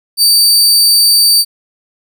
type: tone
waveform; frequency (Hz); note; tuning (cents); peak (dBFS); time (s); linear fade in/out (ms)
sawtooth; 4618; D8; -30; -3; 0.17-1.45; 50
effects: none